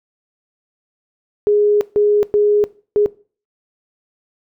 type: tone bursts at uneven times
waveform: sine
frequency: 415.3 Hz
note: G#4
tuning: in tune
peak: -10 dBFS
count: 4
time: 1.47-1.81 / 1.96-2.23 / 2.34-2.64 / 2.96-3.06 s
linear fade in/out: 0 ms
effects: noise-tail reverb RT60 0.4 s tail -20 dB re dry

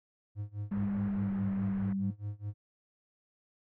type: tone with tremolo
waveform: triangle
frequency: 103.3 Hz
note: G#2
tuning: 9 cents flat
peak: -31 dBFS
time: 0.35-2.54 s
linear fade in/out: 50 ms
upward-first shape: sine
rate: 4.8 Hz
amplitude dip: 95%
type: tone with pitch glide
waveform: sine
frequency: 200.6 to 194.78 Hz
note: G3 to G3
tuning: +40 to -11 cents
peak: -30 dBFS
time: 0.71-2.11 s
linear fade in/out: 10 ms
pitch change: -51 cents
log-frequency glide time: 1.06-1.42 s
type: low-pass noise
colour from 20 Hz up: pink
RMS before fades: -48 dBFS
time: 0.71-1.93 s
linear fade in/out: 5 ms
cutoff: 1800 Hz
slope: 24 dB/octave
effects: none

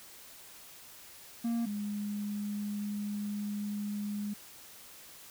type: tone pair in turn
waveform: triangle / sine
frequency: 233.1 / 206.2 Hz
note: A#3 / G#3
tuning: 0 / -12 cents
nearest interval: major second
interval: 212 cents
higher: first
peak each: -27 / -33 dBFS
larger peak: first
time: 1.44-1.66 / 1.66-4.34 s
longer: second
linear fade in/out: 10 ms
effects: white hiss -52 dBFS RMS until 5.3 s

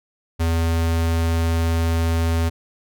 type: tone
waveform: square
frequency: 82.7 Hz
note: E2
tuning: 6 cents sharp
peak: -18 dBFS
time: 0.39-2.5 s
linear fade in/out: 20 ms
effects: none

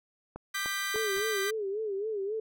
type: click train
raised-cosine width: 1 ms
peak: -26 dBFS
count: 3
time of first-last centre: 0.36-0.959 s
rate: 3.34 Hz
type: chord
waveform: sawtooth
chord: G major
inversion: second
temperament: equal with one note detuned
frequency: 1196.6 / 1568 / 1975.5 Hz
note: D6 / G6 / B6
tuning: +32 / 0 / 0 cents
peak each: -34 / -31 / -31 dBFS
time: 0.54-1.51 s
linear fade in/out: 10 ms
type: tone with vibrato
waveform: sine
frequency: 413.9 Hz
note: G#4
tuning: 6 cents flat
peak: -30 dBFS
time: 0.94-2.4 s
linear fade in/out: 5 ms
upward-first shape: sine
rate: 3.7 Hz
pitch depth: 120 cents each way
type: noise with exponential decay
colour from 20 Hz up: pink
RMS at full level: -43 dBFS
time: 1.16-1.3 s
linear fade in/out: 5 ms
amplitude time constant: 29 ms
effects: none

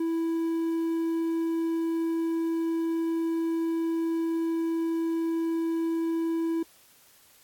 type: tone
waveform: triangle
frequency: 329.6 Hz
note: E4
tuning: in tune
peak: -23 dBFS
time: 0-6.63 s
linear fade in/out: 5 ms
effects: white hiss -58 dBFS RMS until 7.43 s + AAC 64 kbps

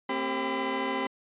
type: tone cluster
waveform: 25% pulse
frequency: 228.9 / 266.8 / 393.3 / 1010 Hz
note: A#3 / C4 / G4 / B5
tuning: -31 / +34 / +6 / +39 cents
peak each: -35 / -29 / -30 / -28 dBFS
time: 0.09-1.07 s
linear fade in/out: 5 ms
effects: resampled to 8000 Hz

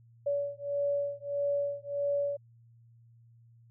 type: beating tone pair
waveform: sine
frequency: 569 / 570.6 Hz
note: C#5 / C#5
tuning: +45 / +50 cents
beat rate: 1.6 Hz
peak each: -32 / -32 dBFS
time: 0.26-2.37 s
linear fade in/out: 10 ms
effects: added 116 Hz sine -56 dBFS peak until 3.7 s

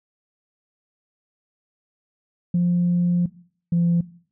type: tone pair in turn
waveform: sine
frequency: 175.4 / 171.2 Hz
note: F3 / F3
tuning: +8 / -34 cents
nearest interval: unison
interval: 42 cents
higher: first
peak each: -15 dBFS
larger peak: neither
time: 2.54-3.26 / 3.72-4.01 s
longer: first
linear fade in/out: 5 ms
effects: noise-tail reverb RT60 0.5 s tail -19 dB re dry + tanh soft clip ceiling -13 dBFS

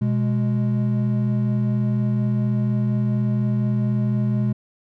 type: tone pair together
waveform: triangle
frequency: 123.5 / 207.7 Hz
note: B2 / G#3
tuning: 0 / 0 cents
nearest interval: major sixth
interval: 900 cents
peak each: -18 / -20 dBFS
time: 0.01-4.53 s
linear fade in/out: 10 ms
effects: none

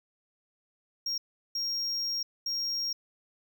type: tone bursts at uneven times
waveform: triangle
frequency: 5580 Hz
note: F8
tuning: 2 cents flat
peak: -28 dBFS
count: 3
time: 1.06-1.18 / 1.55-2.23 / 2.46-2.93 s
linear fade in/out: 5 ms
effects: none

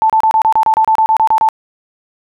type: tone bursts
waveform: sine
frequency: 880 Hz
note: A5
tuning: in tune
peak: -7 dBFS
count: 14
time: 0.02-1.488 s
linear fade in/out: 0 ms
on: 77 ms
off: 30 ms
effects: none

